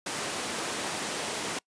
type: high-pass noise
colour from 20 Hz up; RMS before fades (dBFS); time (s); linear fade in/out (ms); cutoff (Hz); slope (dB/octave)
pink; -33; 0.06-1.59; 5; 260; 12
effects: noise-tail reverb RT60 0.1 s tail -25 dB re dry + resampled to 22050 Hz